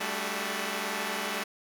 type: tone cluster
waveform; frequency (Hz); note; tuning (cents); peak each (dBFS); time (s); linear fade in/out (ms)
5% pulse; 197.2 / 219.1 / 291.8 / 372.9 / 426.4; G3 / A3 / D4 / F#4 / G#4; +11 / -7 / -11 / +14 / +46; -24 / -24 / -29 / -27 / -29; 0-1.44; 10
effects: none